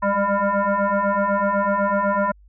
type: tone with frequency modulation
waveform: sine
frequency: 196 Hz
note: G3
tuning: in tune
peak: -17 dBFS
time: 0.02-2.32 s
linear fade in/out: 10 ms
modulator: 400 Hz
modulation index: 3
effects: added 50 Hz sine -47 dBFS peak until 2.48 s